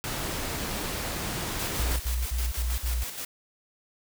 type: noise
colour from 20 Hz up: pink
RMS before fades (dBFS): -32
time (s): 0.04-1.96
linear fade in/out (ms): 0
type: noise with tremolo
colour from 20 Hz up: white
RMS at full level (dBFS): -35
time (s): 1.59-3.25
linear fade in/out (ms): 5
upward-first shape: square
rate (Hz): 6.3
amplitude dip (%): 45
type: tone bursts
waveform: sine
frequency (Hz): 60.1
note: B1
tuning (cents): -46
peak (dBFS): -25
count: 5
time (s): 1.79-3.04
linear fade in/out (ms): 10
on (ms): 210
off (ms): 50
effects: none